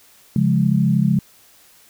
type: chord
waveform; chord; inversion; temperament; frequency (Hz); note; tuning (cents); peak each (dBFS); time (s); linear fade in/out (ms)
sine; Db major; none; equal; 138.59 / 174.61 / 207.7; Db3 / F3 / Ab3; 0 / 0 / 0; -18; 0.36-1.19; 2
effects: white hiss -51 dBFS RMS until 1.89 s